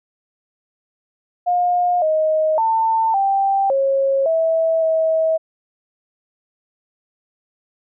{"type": "tone with pitch steps", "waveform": "sine", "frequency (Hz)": [712, 626, 896, 785, 544, 651, 643], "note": ["F5", "D#5", "A5", "G5", "C#5", "E5", "E5"], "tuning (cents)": [33, 10, 31, 2, -33, -22, -43], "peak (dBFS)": -14, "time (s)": [1.46, 5.38], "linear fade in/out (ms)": 20, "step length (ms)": 560, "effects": []}